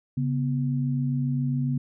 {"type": "tone pair together", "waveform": "sine", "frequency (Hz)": [138.59, 245.9], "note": ["C#3", "B3"], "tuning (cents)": [0, -7], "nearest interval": "minor seventh", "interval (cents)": 993, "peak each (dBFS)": [-24, -28], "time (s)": [0.17, 1.78], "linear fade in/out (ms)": 5, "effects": []}